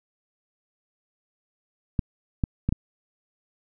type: clicks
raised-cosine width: 5 ms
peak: -10 dBFS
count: 4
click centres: 1.992 / 2.438 / 2.69 / 2.725 s
effects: none